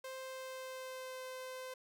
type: tone with pitch glide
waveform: sawtooth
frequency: 523.3 to 515.2 Hz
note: C5 to C5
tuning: 0 to -27 cents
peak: -40 dBFS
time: 0.04-1.74 s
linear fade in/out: 5 ms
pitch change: -27 cents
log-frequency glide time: 0.2-1.24 s
effects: none